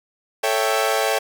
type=chord; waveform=sawtooth; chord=A dominant seventh; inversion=none; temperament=equal; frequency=440 / 554.4 / 659.3 / 784 Hz; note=A4 / C#5 / E5 / G5; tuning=0 / 0 / 0 / 0 cents; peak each=-20 dBFS; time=0.43-1.19 s; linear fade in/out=10 ms; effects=none